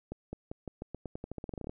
accelerating click train, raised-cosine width 2 ms, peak -25 dBFS, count 19, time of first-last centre 0.12-1.695 s, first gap 210 ms, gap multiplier 0.88, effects none

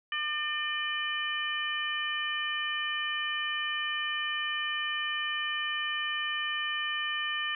harmonic tone, 600 Hz, D5, 37 cents sharp, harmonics 2 / 3 / 4 / 5, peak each -37 / -33 / -38 / -34 dBFS, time 0.12-7.55 s, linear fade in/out 2 ms, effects none

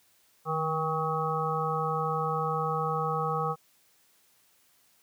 harmonic tone with a mistuned harmonic, 159.3 Hz, D#3, 41 cents sharp, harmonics 1 / 3 / 5 / 7 / 8, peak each -33 / -33 / -33 / -33 / -33 dBFS, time 0.45-3.56 s, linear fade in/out 50 ms, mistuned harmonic 1, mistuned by -41 cents, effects white hiss -65 dBFS RMS until 5.02 s + high-pass 60 Hz 12 dB/octave

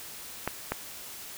clicks, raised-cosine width 0.5 ms, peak -13 dBFS, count 2, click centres 0.476 / 0.72 s, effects white hiss -43 dBFS RMS until 1.37 s

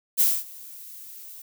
violet noise with ADSR envelope, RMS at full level -18 dBFS, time 0.17-1.42 s, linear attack 35 ms, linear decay 230 ms, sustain -24 dB, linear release 6 ms, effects none

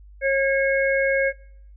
harmonic tone, 544 Hz, C#5, 33 cents flat, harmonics 1 / 3 / 4, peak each -19 / -24 / -25 dBFS, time 0.21-1.33 s, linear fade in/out 50 ms, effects noise-tail reverb RT60 0.7 s tail -24 dB re dry + added 50 Hz sine -43 dBFS peak until 1.76 s

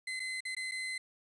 35% pulse tone with dropouts, 2048 Hz, C7, 38 cents flat, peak -34 dBFS, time 0.07-0.98 s, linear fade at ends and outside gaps 5 ms, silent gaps 0.196-0.2 / 0.406-0.451 / 0.55-0.566 / 0.713-0.718 s, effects resampled to 24000 Hz + 11-bit

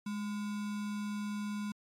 sine tone with sample-and-hold, 207.7 Hz, G#3, in tune, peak -34 dBFS, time 0.06-1.72 s, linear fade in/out 5 ms, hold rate 1225 Hz, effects low-pass 10000 Hz 12 dB/octave + MP3 96 kbps

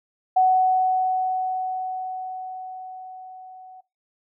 sine tone with level ramp, 746 Hz, F#5, 14 cents sharp, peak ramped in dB -13 to -41 dBFS, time 0.36-3.81 s, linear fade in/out 10 ms, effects noise-tail reverb RT60 0.2 s tail -18 dB re dry

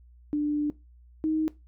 sine tone pair in turn, 296 / 313.6 Hz, D4 / D#4, +14 / +14 cents, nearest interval minor second, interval 100 cents, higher second, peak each -23 dBFS, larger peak neither, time 0.33-0.7 / 1.24-1.48 s, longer first, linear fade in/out 0 ms, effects noise-tail reverb RT60 0.2 s tail -18 dB re dry + added 60 Hz sine -51 dBFS peak until 1.67 s

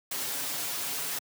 white noise with comb filter, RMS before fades -33 dBFS, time 0.11-1.19 s, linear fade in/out 5 ms, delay 7.2 ms, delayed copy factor +0.85, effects high-pass 150 Hz 12 dB/octave

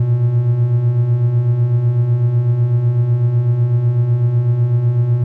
triangle beating tone pair, 113.3 / 121.3 Hz, A#2 / B2, -49 / -31 cents, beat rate 8 Hz, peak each -19 / -10 dBFS, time 0-5.24 s, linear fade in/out 5 ms, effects none

